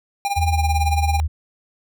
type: tone with tremolo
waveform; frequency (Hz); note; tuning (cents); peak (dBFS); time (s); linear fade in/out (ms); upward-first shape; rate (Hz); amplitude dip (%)
square; 803; G5; +41; -18; 0.25-1.2; 0; sine; 18; 80
type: tone with pitch glide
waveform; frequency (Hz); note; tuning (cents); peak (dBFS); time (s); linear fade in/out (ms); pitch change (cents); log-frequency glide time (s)
sine; 82 to 77.58; E2 to D#2; -9 to -4; -17; 0.36-1.28; 20; -95; 0.5-0.61
effects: none